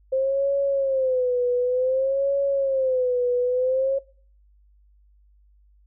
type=tone with vibrato; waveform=sine; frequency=523 Hz; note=C5; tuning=1 cent flat; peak=-19 dBFS; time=0.12-3.99 s; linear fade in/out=10 ms; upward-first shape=sine; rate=0.55 Hz; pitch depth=110 cents each way; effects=noise-tail reverb RT60 0.5 s tail -24 dB re dry + added 50 Hz sine -54 dBFS peak until 5.86 s